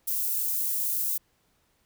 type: high-pass noise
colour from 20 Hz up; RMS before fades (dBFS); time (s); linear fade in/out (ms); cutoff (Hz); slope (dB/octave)
white; -28; 0.07-1.18; 10; 12000; 12
effects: pink hiss -69 dBFS RMS until 1.85 s